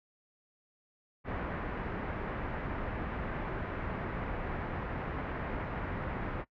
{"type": "low-pass noise", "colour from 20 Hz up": "pink", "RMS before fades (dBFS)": -37, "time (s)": [1.24, 6.45], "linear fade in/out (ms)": 50, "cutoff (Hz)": 2000, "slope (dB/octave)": 24, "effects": ["noise-tail reverb RT60 0.1 s tail -21 dB re dry"]}